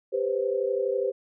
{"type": "tone cluster", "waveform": "sine", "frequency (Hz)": [395.8, 495.9, 528], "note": ["G4", "B4", "C5"], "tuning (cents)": [17, 7, 16], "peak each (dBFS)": -28, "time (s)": [0.12, 1.12], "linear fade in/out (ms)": 20, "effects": []}